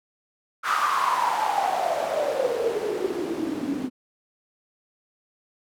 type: noise with band-pass filter sweep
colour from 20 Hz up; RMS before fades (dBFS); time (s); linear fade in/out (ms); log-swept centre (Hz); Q
white; -25; 0.63-3.9; 50; 1300 to 250; 8.7
effects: none